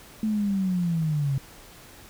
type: linear sweep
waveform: sine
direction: down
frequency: 220 to 133.3 Hz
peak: -22 dBFS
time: 0.23-1.38 s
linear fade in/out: 2 ms
effects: pink hiss -48 dBFS RMS until 2.09 s